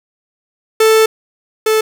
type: tone pair in turn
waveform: 45% pulse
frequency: 440.8 / 436.7 Hz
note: A4 / A4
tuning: +3 / -13 cents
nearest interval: unison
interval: 16 cents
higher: first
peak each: -7 / -10 dBFS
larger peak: first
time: 0.8-1.06 / 1.66-1.81 s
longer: first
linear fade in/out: 5 ms
effects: none